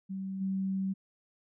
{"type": "tone with level steps", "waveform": "sine", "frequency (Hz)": 191.9, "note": "G3", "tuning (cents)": -37, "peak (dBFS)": [-34, -29], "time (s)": [0.09, 0.94], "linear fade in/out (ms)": 20, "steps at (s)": 0.4, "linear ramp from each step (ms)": 20, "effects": []}